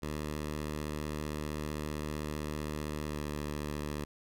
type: tone with pitch glide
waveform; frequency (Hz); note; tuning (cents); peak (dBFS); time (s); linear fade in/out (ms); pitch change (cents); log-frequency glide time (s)
10% pulse; 75.5 to 74.2; D2 to D2; +48 to +18; -27; 0.02-4.05; 10; -30; 3.06-3.19
effects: none